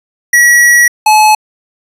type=tone pair in turn; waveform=square; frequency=1925 / 857.5 Hz; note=B6 / A5; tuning=-45 / -45 cents; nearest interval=octave + major second; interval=1400 cents; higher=first; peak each=-4 dBFS; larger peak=neither; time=0.33-0.88 / 1.06-1.35 s; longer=first; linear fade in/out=5 ms; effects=resampled to 32000 Hz